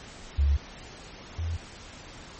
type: tone pair in turn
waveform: sine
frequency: 70.6 / 83.07 Hz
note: C#2 / E2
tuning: +32 / +14 cents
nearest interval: minor third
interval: 282 cents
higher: second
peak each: -19 / -27 dBFS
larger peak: first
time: 0.38-0.57 / 1.38-1.57 s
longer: neither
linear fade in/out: 10 ms
effects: pink hiss -45 dBFS RMS until 2.39 s + MP3 32 kbps